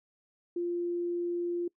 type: tone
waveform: sine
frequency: 347.7 Hz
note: F4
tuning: 8 cents flat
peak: -29 dBFS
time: 0.56-1.68 s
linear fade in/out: 5 ms
effects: noise-tail reverb RT60 0.1 s tail -24 dB re dry